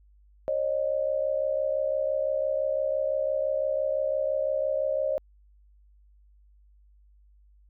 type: tone pair together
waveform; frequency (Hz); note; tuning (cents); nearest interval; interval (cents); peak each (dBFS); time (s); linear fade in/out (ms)
sine; 543.1 / 609; C#5 / D#5; -36 / -37; major second; 199; -27; 0.48-5.18; 0
effects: added 50 Hz sine -55 dBFS peak until 7.69 s